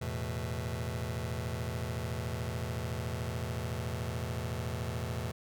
sawtooth chord, E suspended fourth, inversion none, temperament just, 82.41 / 109.88 / 123.61 Hz, E2 / A2 / B2, 0 / -2 / +2 cents, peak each -34 dBFS, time 0.01-5.32 s, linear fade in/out 10 ms, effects none

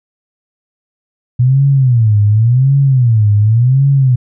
sine tone with vibrato, 120 Hz, B2, 49 cents flat, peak -6 dBFS, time 1.39-4.16 s, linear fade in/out 10 ms, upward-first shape sine, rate 0.9 Hz, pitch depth 260 cents each way, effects none

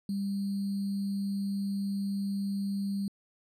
sine tone with sample-and-hold, 198.3 Hz, G3, 20 cents sharp, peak -29 dBFS, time 0.09-3.08 s, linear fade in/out 2 ms, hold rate 4410 Hz, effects resampled to 32000 Hz

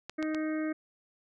clicks, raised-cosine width 0.2 ms, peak -21 dBFS, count 3, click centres 0.096 / 0.227 / 0.347 s
harmonic tone, 311.1 Hz, D#4, in tune, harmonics 1 / 2 / 4 / 5 / 6 / 7, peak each -30 / -39 / -46 / -45 / -47 / -47 dBFS, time 0.18-0.73 s, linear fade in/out 10 ms
effects none

